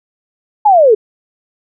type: linear sweep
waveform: sine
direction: down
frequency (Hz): 869 to 402.9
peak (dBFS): -4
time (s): 0.65-0.95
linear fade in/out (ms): 10
effects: none